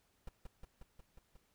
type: noise with echo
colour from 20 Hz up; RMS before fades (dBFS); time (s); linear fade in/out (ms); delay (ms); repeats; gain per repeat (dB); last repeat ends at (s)
brown; -44; 0.27-0.29; 5; 180; 6; -2; 1.37
effects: pink hiss -75 dBFS RMS until 1.54 s